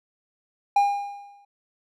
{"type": "tone with exponential decay", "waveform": "triangle", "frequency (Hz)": 808, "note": "G#5", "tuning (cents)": -48, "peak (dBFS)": -12, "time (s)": [0.76, 1.45], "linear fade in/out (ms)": 5, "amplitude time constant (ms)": 150, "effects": []}